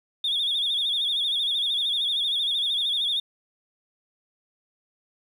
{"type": "tone with vibrato", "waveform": "sine", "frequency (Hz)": 3489, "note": "A7", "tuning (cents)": -15, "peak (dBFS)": -21, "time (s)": [0.24, 3.2], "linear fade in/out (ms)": 5, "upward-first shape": "sine", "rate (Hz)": 13, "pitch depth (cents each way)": 100, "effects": ["tanh soft clip ceiling -19 dBFS", "9-bit"]}